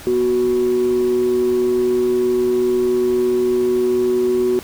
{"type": "tone pair together", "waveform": "sine", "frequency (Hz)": [243.6, 370], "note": ["B3", "F#4"], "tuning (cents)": [-24, 0], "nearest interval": "perfect fifth", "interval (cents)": 724, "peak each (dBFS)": [-22, -13], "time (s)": [0.07, 4.59], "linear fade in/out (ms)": 0, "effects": ["tanh soft clip ceiling -10 dBFS", "pink hiss -37 dBFS RMS until 4.63 s"]}